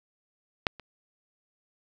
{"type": "clicks", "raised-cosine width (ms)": 0.3, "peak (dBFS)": [-7, -28], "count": 2, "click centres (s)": [0.668, 0.797], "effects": []}